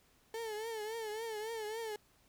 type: tone with vibrato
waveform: 35% pulse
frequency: 440 Hz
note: A4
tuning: in tune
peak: -37 dBFS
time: 0.34-1.96 s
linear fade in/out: 2 ms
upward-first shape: triangle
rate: 3.6 Hz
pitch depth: 100 cents each way
effects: pink hiss -69 dBFS RMS until 2.28 s